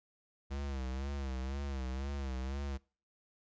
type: tone with vibrato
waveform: square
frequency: 67.3 Hz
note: C2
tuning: 49 cents sharp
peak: -37 dBFS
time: 0.5-2.78 s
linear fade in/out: 20 ms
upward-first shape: sine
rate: 2 Hz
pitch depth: 87 cents each way
effects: noise-tail reverb RT60 0.4 s tail -24 dB re dry + resampled to 16000 Hz